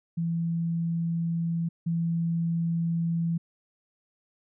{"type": "tone pair in turn", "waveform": "sine", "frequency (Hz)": [167.3, 167.3], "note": ["E3", "E3"], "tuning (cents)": [26, 26], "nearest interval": "unison", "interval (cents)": 0, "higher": "neither", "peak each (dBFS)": [-25, -24], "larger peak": "second", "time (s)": [[0.17, 1.69], [1.86, 3.38]], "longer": "neither", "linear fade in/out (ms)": 10, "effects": []}